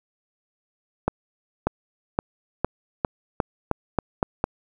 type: accelerating click train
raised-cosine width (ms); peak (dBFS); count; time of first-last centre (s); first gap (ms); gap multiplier
1; -6; 10; 1.08-4.441; 590; 0.88
effects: 8-bit